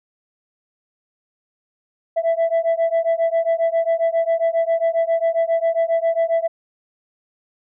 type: beating tone pair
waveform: sine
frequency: 659.3 / 666.7 Hz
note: E5 / E5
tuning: 0 / +19 cents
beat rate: 7.4 Hz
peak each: -17 dBFS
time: 2.16-6.48 s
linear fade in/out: 20 ms
effects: tanh soft clip ceiling -13 dBFS